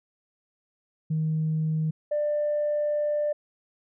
sine tone pair in turn, 157.2 / 593.5 Hz, D#3 / D5, +18 / +18 cents, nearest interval octave + major seventh, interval 2300 cents, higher second, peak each -22 dBFS, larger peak neither, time 1.1-1.91 / 2.11-3.33 s, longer second, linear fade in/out 10 ms, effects tanh soft clip ceiling -19 dBFS

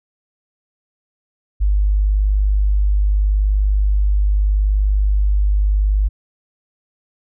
sine tone, 50.4 Hz, G1, 49 cents sharp, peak -12 dBFS, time 1.6-6.09 s, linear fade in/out 20 ms, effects none

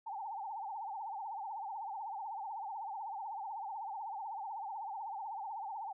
sine tone with vibrato, 840 Hz, G#5, 19 cents sharp, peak -39 dBFS, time 0.06-5.93 s, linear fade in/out 10 ms, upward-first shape triangle, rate 16 Hz, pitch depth 190 cents each way, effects none

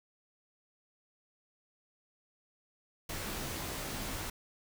pink noise with comb filter, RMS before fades -39 dBFS, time 3.09-4.3 s, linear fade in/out 5 ms, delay 17 ms, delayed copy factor -0.55, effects none

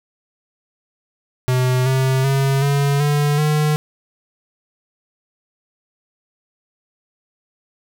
square tone with pitch steps, 127.3 / 131.79 / 136.44 / 141.25 / 146.23 / 151.39 Hz, C3 / C3 / C#3 / C#3 / D3 / D#3, -47 / +13 / -27 / +33 / -7 / -47 cents, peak -15 dBFS, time 1.48-3.76 s, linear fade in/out 0 ms, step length 380 ms, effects none

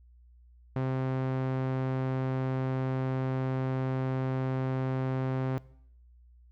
sawtooth tone with low-pass filter, 131 Hz, C3, 2 cents sharp, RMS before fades -30 dBFS, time 0.76-5.58 s, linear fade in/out 0 ms, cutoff 1700 Hz, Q 0.53, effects noise-tail reverb RT60 0.7 s tail -21 dB re dry + added 60 Hz sine -54 dBFS peak until 6.51 s

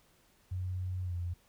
sine tone with pitch glide, 91.8 to 87.55 Hz, F#2 to F2, -13 to +5 cents, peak -33 dBFS, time 0.51-1.34 s, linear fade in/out 10 ms, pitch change -82 cents, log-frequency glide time 1.03-1.14 s, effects pink hiss -67 dBFS RMS until 1.48 s

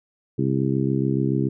harmonic tone, 67 Hz, C2, 42 cents sharp, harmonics 2 / 3 / 4 / 5 / 6, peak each -23 / -26 / -26 / -26 / -29 dBFS, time 0.38-1.49 s, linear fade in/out 10 ms, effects none

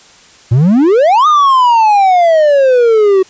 triangle exponential two-way sweep, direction up then down, 110.1 to 1244.5 to 372.1 Hz, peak -3 dBFS, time 0.51-3.23 s, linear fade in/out 10 ms, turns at 1.27 s, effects white hiss -41 dBFS RMS until 3.29 s + resampled to 16000 Hz

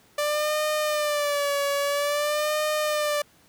sawtooth tone with vibrato, 587.3 Hz, D5, in tune, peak -19 dBFS, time 0.18-3.22 s, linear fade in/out 5 ms, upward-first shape sine, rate 0.5 Hz, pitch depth 66 cents each way, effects pink hiss -58 dBFS RMS until 3.48 s + high-pass 80 Hz 12 dB/octave

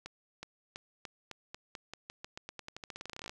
accelerating click train, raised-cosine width 0.2 ms, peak -25 dBFS, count 29, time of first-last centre 0.06-3.295 s, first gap 370 ms, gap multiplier 0.89, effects none

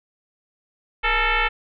sine tone with frequency modulation, 412.2 Hz, G#4, 13 cents flat, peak -17 dBFS, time 1.03-1.49 s, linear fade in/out 20 ms, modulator 443 Hz, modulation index 5.7, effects none

